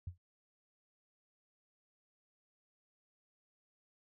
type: tone with exponential decay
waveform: sine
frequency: 88.8 Hz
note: F2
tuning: 29 cents sharp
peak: -36 dBFS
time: 0.07-0.18 s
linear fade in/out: 5 ms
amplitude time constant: 22 ms
effects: none